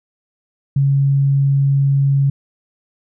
sine tone, 138.59 Hz, C#3, in tune, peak -11 dBFS, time 0.76-2.3 s, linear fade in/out 5 ms, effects none

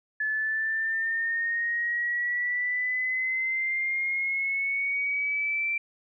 sine exponential sweep, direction up, 1724 to 2350 Hz, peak -25 dBFS, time 0.2-5.78 s, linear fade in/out 5 ms, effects none

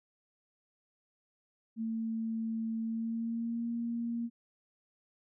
sine tone with pitch glide, 224.7 to 234 Hz, A3 to A#3, +37 to +7 cents, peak -32 dBFS, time 1.76-4.3 s, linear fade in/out 50 ms, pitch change +70 cents, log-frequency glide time 2.82-3.68 s, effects none

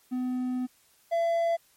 triangle tone pair in turn, 252.2 / 673.3 Hz, B3 / E5, +36 / +36 cents, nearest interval octave + perfect fourth, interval 1700 cents, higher second, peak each -25 / -21 dBFS, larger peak second, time 0.11-0.67 / 1.11-1.57 s, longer first, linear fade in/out 20 ms, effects white hiss -63 dBFS RMS until 1.76 s + MP3 64 kbps

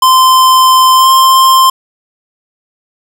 square tone with pitch glide, 1036 to 1050.5 Hz, C6 to C6, -17 to +7 cents, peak -4 dBFS, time 0.02-1.7 s, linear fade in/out 5 ms, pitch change +24 cents, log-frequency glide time 0.95-1.08 s, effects none

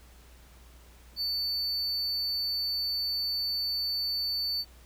triangle tone, 4500 Hz, C#8, 25 cents sharp, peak -27 dBFS, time 1.16-4.65 s, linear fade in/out 50 ms, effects added 60 Hz sine -52 dBFS peak until 4.85 s + pink hiss -58 dBFS RMS until 4.85 s

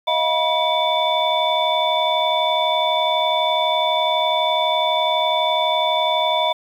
sine tone cluster, 631 / 703 / 972 / 2266 / 3517 Hz, D#5 / F5 / B5 / C#7 / A7, +24 / +11 / -28 / +37 / -1 cents, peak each -21 / -24 / -20 / -29 / -22 dBFS, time 0.07-6.53 s, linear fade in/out 10 ms, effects tanh soft clip ceiling -5 dBFS + 8-bit

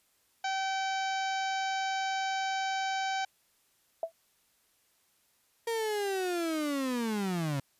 harmonic tone, 770 Hz, G5, 31 cents flat, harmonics 1 / 2 / 3 / 4 / 5 / 6 / 7 / 8 / 9, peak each -31 / -37 / -41 / -43 / -45 / -47 / -48 / -49 / -50 dBFS, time 0.44-3.25 s, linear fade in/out 5 ms
sine tone with exponential decay, 659.3 Hz, E5, in tune, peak -25 dBFS, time 4.03-4.12 s, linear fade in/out 2 ms, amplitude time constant 18 ms
35% pulse linear sweep, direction down, 466.2 to 133.5 Hz, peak -28 dBFS, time 5.67-7.6 s, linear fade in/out 5 ms
effects white hiss -70 dBFS RMS until 7.79 s + resampled to 32000 Hz

